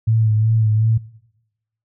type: tone with vibrato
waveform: sine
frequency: 110 Hz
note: A2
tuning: in tune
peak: -12 dBFS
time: 0.07-0.98 s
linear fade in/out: 10 ms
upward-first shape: sine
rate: 2.7 Hz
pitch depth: 35 cents each way
effects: noise-tail reverb RT60 0.9 s tail -21 dB re dry